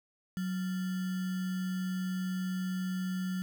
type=tone with sample-and-hold; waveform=sine; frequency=185.1 Hz; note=F#3; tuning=1 cent sharp; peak=-31 dBFS; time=0.37-3.42 s; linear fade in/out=0 ms; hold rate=1575 Hz; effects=none